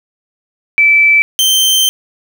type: tone pair in turn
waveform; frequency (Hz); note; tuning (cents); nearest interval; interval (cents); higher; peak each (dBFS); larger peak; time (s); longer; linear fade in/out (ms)
sine / sawtooth; 2318 / 3119; D7 / G7; -23 / -9; perfect fourth; 514; second; -5; neither; 0.78-1.22 / 1.39-1.89; second; 0
effects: 7-bit